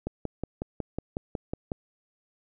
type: click train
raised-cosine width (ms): 2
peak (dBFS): -17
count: 10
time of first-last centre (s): 0.07-1.718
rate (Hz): 5.46
effects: none